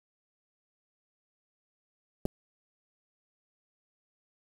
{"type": "clicks", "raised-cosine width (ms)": 2, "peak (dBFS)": [-16, -25], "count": 2, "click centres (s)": [2.254, 2.259], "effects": ["7-bit"]}